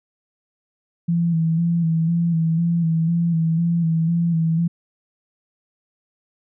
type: tone with vibrato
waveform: sine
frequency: 166.2 Hz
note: E3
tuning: 15 cents sharp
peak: -16 dBFS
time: 1.08-4.68 s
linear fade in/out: 10 ms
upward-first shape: square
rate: 2 Hz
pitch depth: 36 cents each way
effects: none